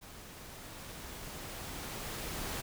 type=noise with level ramp; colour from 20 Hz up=pink; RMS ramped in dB=-51 to -38 dBFS; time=0.01-2.62 s; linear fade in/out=20 ms; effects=none